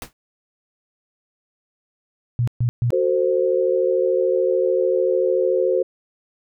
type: noise with exponential decay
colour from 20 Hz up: pink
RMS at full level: -28 dBFS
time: 0.02-0.13 s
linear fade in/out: 1 ms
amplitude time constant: 22 ms
type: tone bursts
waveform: sine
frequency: 120.1 Hz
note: B2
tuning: 48 cents flat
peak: -16 dBFS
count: 3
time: 2.39-2.905 s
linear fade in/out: 0 ms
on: 85 ms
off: 130 ms
type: chord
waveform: sine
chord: F# diminished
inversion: none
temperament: equal with one note detuned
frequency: 370 / 449.8 / 523.3 Hz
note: F#4 / A4 / C5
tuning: 0 / +38 / 0 cents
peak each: -20 / -23 / -19 dBFS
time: 2.92-5.83 s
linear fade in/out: 10 ms
effects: none